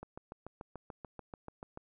click train, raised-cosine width 1 ms, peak -30 dBFS, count 13, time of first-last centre 0.03-1.774 s, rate 6.88 Hz, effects none

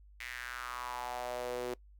sawtooth tone with high-pass filter sweep, 123.47 Hz, B2, in tune, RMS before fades -40 dBFS, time 0.2-1.74 s, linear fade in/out 5 ms, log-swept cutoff 2100 to 390 Hz, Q 4.1, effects noise-tail reverb RT60 0.1 s tail -21 dB re dry + added 50 Hz sine -55 dBFS peak until 1.99 s

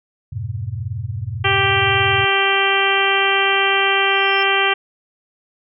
sine chord, F diminished, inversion none, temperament equal with one note detuned, 87.31 / 103.83 / 125.7 Hz, F2 / Ab2 / Cb3, 0 / 0 / +31 cents, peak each -30 / -25 / -27 dBFS, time 0.32-2.25 s, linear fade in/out 10 ms
harmonic tone, 392 Hz, G4, in tune, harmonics 1 / 2 / 3 / 4 / 5 / 6 / 7 / 8, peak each -22 / -22 / -22 / -22 / -22 / -22 / -22 / -22 dBFS, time 1.44-4.74 s, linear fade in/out 10 ms
click train, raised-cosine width 0.5 ms, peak -25 dBFS, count 71, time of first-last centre 1.46-3.874 s, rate 29 Hz
triangle tone with exponential growth, 5274 Hz, E8, in tune, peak -30 dBFS, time 3.97-4.43 s, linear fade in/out 1 ms, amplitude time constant 100 ms
effects none

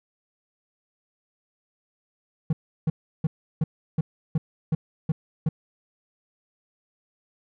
triangle tone bursts, 158 Hz, D#3, 27 cents sharp, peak -17 dBFS, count 9, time 2.5-5.49 s, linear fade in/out 5 ms, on 30 ms, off 340 ms, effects none

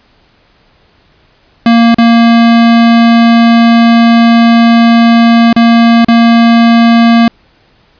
square tone with dropouts, 232.1 Hz, A#3, 7 cents flat, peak -3 dBFS, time 1.66-7.28 s, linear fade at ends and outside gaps 2 ms, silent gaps 1.945-1.984 / 5.529-5.563 / 6.047-6.084 s, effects pink hiss -48 dBFS RMS until 7.99 s + resampled to 11025 Hz

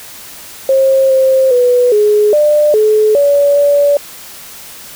sine tone with pitch steps, 535 / 528 / 492.7 / 419.5 / 597 / 429.1 / 570 / 574 Hz, C5 / C5 / B4 / G#4 / D5 / A4 / C#5 / D5, +38 / +16 / -4 / +17 / +28 / -43 / +48 / -40 cents, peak -6 dBFS, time 0.69-3.97 s, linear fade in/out 2 ms, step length 410 ms, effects white hiss -32 dBFS RMS until 4.95 s

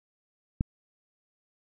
click, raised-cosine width 5 ms, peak -13 dBFS, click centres 0.609 s, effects none

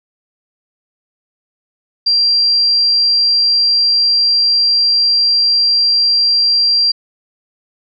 sine tone, 4738 Hz, D8, 14 cents sharp, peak -9 dBFS, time 2.06-6.92 s, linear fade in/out 10 ms, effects none

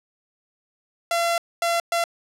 sawtooth tone bursts at uneven times, 681 Hz, F5, 44 cents flat, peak -16 dBFS, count 3, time 1.11-1.38 / 1.62-1.8 / 1.92-2.04 s, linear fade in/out 2 ms, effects low-pass 12000 Hz 12 dB/octave

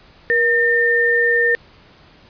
sine tone pair together, 475 / 1811 Hz, A#4 / A6, +33 / +49 cents, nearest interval octave + major seventh, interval 2316 cents, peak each -18 / -14 dBFS, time 0.3-1.55 s, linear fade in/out 0 ms, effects pink hiss -48 dBFS RMS until 2.29 s + resampled to 11025 Hz

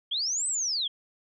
sine linear two-way sweep, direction up then down, 3119 to 8210 to 3119 Hz, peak -26 dBFS, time 0.11-0.88 s, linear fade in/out 10 ms, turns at 0.47 s, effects none

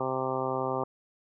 harmonic tone, 130.81 Hz, C3, in tune, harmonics 1 / 2 / 3 / 4 / 5 / 6 / 7 / 8 / 9, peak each -39 / -38 / -34 / -34 / -37 / -36 / -37 / -39 / -37 dBFS, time 0-0.84 s, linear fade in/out 5 ms, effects none

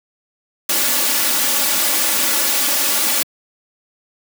white noise with comb filter, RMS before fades -17 dBFS, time 0.69-3.23 s, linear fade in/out 5 ms, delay 3.5 ms, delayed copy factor +0.7, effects high-pass 200 Hz 12 dB/octave

